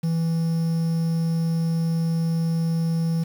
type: tone with quantisation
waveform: triangle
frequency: 164.81 Hz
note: E3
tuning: in tune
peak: -18 dBFS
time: 0.03-3.24 s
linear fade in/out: 10 ms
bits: 7
effects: none